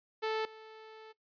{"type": "tone with level steps", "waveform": "sawtooth", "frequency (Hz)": 438.7, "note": "A4", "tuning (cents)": -5, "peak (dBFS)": [-27, -45], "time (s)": [0.22, 1.13], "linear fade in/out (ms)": 20, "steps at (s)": 0.45, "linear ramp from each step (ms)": 2, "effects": ["noise-tail reverb RT60 0.1 s tail -18 dB re dry", "resampled to 11025 Hz"]}